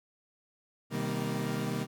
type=chord; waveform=30% pulse; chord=C minor seventh; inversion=none; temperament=equal with one note detuned; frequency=127.53 / 155.56 / 196 / 233.1 Hz; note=C3 / Eb3 / G3 / Bb3; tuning=-44 / 0 / 0 / 0 cents; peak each=-34 dBFS; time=0.9-1.87 s; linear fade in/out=50 ms; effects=none